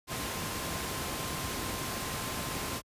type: tone in noise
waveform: sine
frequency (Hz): 1047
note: C6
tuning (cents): +1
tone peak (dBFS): -44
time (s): 0.07-2.82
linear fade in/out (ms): 50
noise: pink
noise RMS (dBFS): -35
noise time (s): 0.07-2.82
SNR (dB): -12
effects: high-pass 60 Hz 12 dB/octave + resampled to 32000 Hz